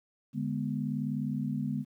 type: chord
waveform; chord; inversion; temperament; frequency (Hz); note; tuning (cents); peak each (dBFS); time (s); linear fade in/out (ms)
sine; G# diminished; second; equal; 146.83 / 207.7 / 246.9; D3 / G#3 / B3; 0 / 0 / 0; -34; 0.33-1.85; 50
effects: 11-bit